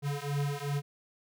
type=beating tone pair; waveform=square; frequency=141.7 / 144.3 Hz; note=C#3 / D3; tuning=+38 / -30 cents; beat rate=2.6 Hz; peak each=-34 / -34 dBFS; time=0.02-0.82 s; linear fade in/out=50 ms; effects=none